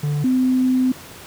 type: tone pair in turn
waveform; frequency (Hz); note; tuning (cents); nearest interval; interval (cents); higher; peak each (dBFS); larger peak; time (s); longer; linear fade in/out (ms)
triangle / sine; 146.83 / 256.4; D3 / C4; 0 / -35; minor seventh; 965; second; -16 / -14; second; 0.03-0.24 / 0.24-0.92; second; 5
effects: pink hiss -39 dBFS RMS until 1.26 s + high-pass 80 Hz 12 dB/octave